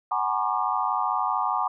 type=tone cluster; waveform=sine; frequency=750 / 843 / 959 / 1090 / 1195 Hz; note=F#5 / G#5 / A#5 / C#6 / D6; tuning=+23 / +26 / +49 / -29 / +30 cents; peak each=-29 dBFS; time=0.11-1.68 s; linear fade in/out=5 ms; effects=none